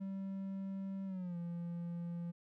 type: tone with pitch glide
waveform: triangle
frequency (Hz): 193.7 to 171.57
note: G3 to F3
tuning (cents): -20 to -30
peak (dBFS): -37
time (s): 0-2.32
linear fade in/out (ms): 20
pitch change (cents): -210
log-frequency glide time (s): 1.06-1.37
effects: none